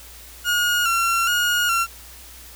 30% pulse tone with vibrato, 1400 Hz, F6, 4 cents sharp, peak -15 dBFS, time 0.44-1.87 s, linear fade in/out 50 ms, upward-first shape square, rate 1.2 Hz, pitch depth 44 cents each way, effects added 60 Hz sine -45 dBFS peak until 2.55 s + white hiss -43 dBFS RMS until 2.55 s

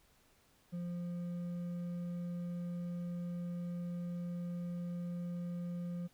triangle tone with hard clipping, 174.61 Hz, F3, in tune, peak -39 dBFS, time 0.72-6.08 s, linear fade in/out 20 ms, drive 8 dB, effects pink hiss -69 dBFS RMS until 6.13 s

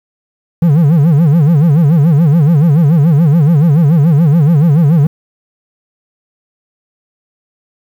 triangle tone with vibrato, 155.56 Hz, D#3, in tune, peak -3 dBFS, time 0.62-5.07 s, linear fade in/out 5 ms, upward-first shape sine, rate 7 Hz, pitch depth 200 cents each way, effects 7-bit

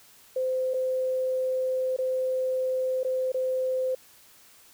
sine tone with dropouts, 516 Hz, C5, 24 cents flat, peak -24 dBFS, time 0.36-3.95 s, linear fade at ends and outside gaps 5 ms, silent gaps 0.737-0.741 / 1.965-1.986 / 3.033-3.047 / 3.32-3.343 s, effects white hiss -55 dBFS RMS until 4.73 s

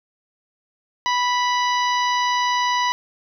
harmonic tone, 985 Hz, B5, 5 cents flat, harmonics 1 / 2 / 3 / 4 / 5 / 6, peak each -19 / -25 / -29 / -31 / -33 / -35 dBFS, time 1.06-2.92 s, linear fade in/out 0 ms, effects 9-bit

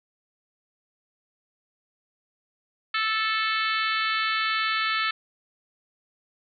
harmonic tone, 438.8 Hz, A4, 5 cents flat, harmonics 3 / 4 / 5 / 6 / 7 / 8 / 9 / 10, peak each -27 / -29 / -31 / -33 / -34 / -35 / -36 / -37 dBFS, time 2.94-5.11 s, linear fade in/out 5 ms, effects none

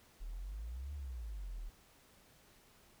sine exponential two-way sweep, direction up then down, 36.52 to 74.2 to 36.52 Hz, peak -40 dBFS, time 0.2-1.7 s, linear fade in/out 20 ms, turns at 0.94 s, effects tanh soft clip ceiling -36 dBFS + pink hiss -65 dBFS RMS until 3 s

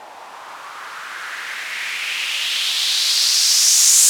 violet noise with low-pass filter sweep, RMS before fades -19 dBFS, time 0-4.09 s, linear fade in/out 0 ms, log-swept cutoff 780 to 7400 Hz, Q 3, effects none

